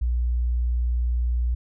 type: tone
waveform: sine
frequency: 60 Hz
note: B1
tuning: 49 cents flat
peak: -20 dBFS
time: 0.01-1.55 s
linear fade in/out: 10 ms
effects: none